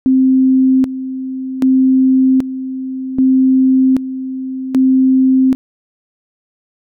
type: tone with tremolo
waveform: sine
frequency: 261.6 Hz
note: C4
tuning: in tune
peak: -7 dBFS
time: 0.06-5.55 s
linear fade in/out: 0 ms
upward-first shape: square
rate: 0.64 Hz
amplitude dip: 75%
effects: none